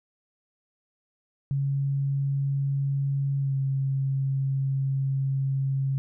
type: tone with pitch glide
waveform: sine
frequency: 138.59 to 135.66 Hz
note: C#3 to C#3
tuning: 0 to -37 cents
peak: -23 dBFS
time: 1.51-5.98 s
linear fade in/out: 0 ms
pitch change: -37 cents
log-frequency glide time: 3.39-3.55 s
effects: none